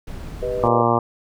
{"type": "noise", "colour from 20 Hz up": "brown", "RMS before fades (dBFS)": -32, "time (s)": [0.07, 0.68], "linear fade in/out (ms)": 5}
{"type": "chord", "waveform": "sine", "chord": "G augmented", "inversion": "none", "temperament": "equal", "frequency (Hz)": [392, 493.9, 622.3], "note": ["G4", "B4", "D#5"], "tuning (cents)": [0, 0, 0], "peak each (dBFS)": [-29, -23, -29], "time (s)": [0.42, 0.82], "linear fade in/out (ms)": 10}
{"type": "harmonic tone", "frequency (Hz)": 117.5, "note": "A#2", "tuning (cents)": 14, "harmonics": [1, 2, 3, 4, 5, 6, 7, 8, 9, 10], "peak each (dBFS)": [-24, -24, -24, -24, -24, -24, -24, -24, -24, -24], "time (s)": [0.63, 0.99], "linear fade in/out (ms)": 5}
{"effects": []}